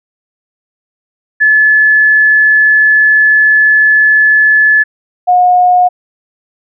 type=tone pair in turn; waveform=sine; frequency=1723 / 721.9 Hz; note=A6 / F#5; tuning=-37 / -43 cents; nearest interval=octave + minor third; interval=1506 cents; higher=first; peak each=-4 dBFS; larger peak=neither; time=1.4-4.84 / 5.27-5.89 s; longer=first; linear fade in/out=20 ms; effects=none